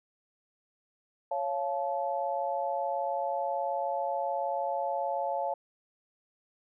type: chord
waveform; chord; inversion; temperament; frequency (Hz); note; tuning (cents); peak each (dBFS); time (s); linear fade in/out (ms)
sine; Db augmented; none; just; 554.4 / 693 / 866.2; Db5 / F5 / A5; 0 / -14 / -27; -33; 1.31-5.54; 5
effects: none